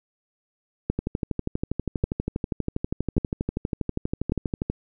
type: two click trains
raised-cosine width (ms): 3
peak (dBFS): -9 / -12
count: 4 / 47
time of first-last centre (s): 0.9-4.321 / 0.99-4.7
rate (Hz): 0.877 / 12.4
effects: none